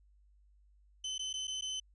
30% pulse tone with dropouts, 3046 Hz, F#7, 50 cents sharp, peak -33 dBFS, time 1.04-1.8 s, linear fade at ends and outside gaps 5 ms, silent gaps 1.181-1.192 / 1.33-1.338 / 1.472-1.478 / 1.611-1.621 s, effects added 50 Hz sine -62 dBFS peak until 1.94 s + resampled to 24000 Hz

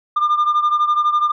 sine beating tone pair, 1200 / 1212 Hz, D6 / D#6, +37 / -46 cents, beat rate 12 Hz, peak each -13 / -17 dBFS, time 0.16-1.32 s, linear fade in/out 10 ms, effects tanh soft clip ceiling -11 dBFS

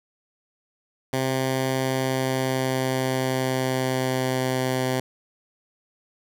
10% pulse tone with pitch glide, 131.5 to 129.09 Hz, C3 to C3, +9 to -23 cents, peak -14 dBFS, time 1.13-5 s, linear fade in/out 2 ms, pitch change -32 cents, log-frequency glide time 1.77-4.76 s, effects none

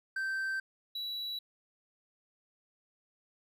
triangle tone pair in turn, 1557 / 3923 Hz, G6 / B7, -12 / -12 cents, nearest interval octave + major third, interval 1600 cents, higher second, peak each -30 / -34 dBFS, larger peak first, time 0.16-0.6 / 0.95-1.39 s, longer neither, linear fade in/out 5 ms, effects none

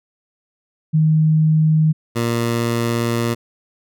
sine / 15% pulse tone pair in turn, 156.5 / 117.24 Hz, D#3 / A#2, +10 / +10 cents, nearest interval perfect fourth, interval 500 cents, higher first, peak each -11 dBFS, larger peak neither, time 0.93-1.93 / 2.15-3.35 s, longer second, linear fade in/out 20 ms, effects none

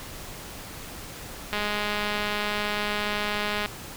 click train, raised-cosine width 0.3 ms, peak -12 dBFS, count 444, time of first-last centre 1.53-3.66 s, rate 208 Hz, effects pink hiss -40 dBFS RMS until 3.96 s

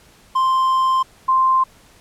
triangle / sine tone pair in turn, 1046.5 / 1046.5 Hz, C6 / C6, 0 / 0 cents, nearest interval unison, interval 0 cents, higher neither, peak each -12 dBFS, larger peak neither, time 0.35-1.03 / 1.28-1.64 s, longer first, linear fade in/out 10 ms, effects pink hiss -50 dBFS RMS until 2 s + low-pass 12000 Hz 12 dB/octave

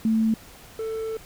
sine / triangle tone pair in turn, 221.9 / 443.8 Hz, A3 / A4, +15 / +15 cents, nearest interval octave, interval 1200 cents, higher second, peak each -18 / -25 dBFS, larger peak first, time 0.05-0.34 / 0.79-1.17 s, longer second, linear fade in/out 2 ms, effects pink hiss -47 dBFS RMS until 1.25 s

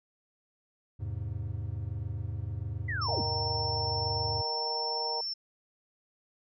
triangle chord, E augmented, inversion none, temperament equal, 82.41 / 103.83 / 130.81 Hz, E2 / G#2 / B#2, 0 / 0 / 0 cents, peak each -36 / -33 / -39 dBFS, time 0.99-4.43 s, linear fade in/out 20 ms
sine linear sweep, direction down, 2034 to 146.83 Hz, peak -32 dBFS, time 2.88-3.22 s, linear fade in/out 10 ms
sine tone, 5390 Hz, E8, 38 cents sharp, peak -32 dBFS, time 3.01-5.34 s, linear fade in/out 10 ms
harmonic tone, 155.56 Hz, D#3, in tune, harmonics 3 / 4 / 5 / 6, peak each -38 / -42 / -39 / -36 dBFS, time 3.08-5.21 s, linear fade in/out 5 ms
effects none

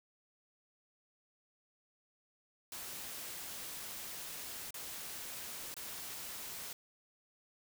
white noise with dropouts, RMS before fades -45 dBFS, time 2.72-6.73 s, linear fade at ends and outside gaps 2 ms, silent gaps 4.707-4.742 / 5.742-5.766 s, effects none

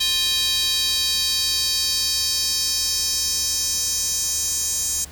square tone with high-pass filter sweep, 352.3 Hz, F4, 15 cents sharp, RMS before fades -22 dBFS, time 0-5.05 s, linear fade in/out 10 ms, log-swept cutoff 3700 to 6700 Hz, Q 3.2, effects added 69 Hz sine -42 dBFS peak until 5.11 s + pink hiss -44 dBFS RMS until 5.11 s

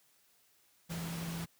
sine tone in noise, 167.7 Hz, E3, 30 cents sharp, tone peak -38 dBFS, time 0.89-1.46 s, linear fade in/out 20 ms, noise pink, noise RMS -44 dBFS, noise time 0.89-1.46 s, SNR +3 dB, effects white hiss -69 dBFS RMS until 1.59 s + high-pass 60 Hz 12 dB/octave

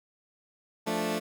15% pulse chord, D minor, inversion first, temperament equal, 174.61 / 220 / 293.7 Hz, F3 / A3 / D4, 0 / 0 / 0 cents, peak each -28 / -24 / -28 dBFS, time 0.86-1.2 s, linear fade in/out 20 ms, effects none

